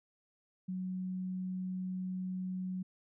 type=tone; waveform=sine; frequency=185 Hz; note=F#3; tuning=in tune; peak=-35 dBFS; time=0.68-2.83 s; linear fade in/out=10 ms; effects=none